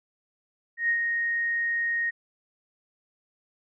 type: tone with ADSR envelope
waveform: sine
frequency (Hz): 1864.7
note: A#6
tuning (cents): 0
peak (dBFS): -20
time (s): 0.77-2.11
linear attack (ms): 120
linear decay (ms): 82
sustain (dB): -4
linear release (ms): 20
effects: none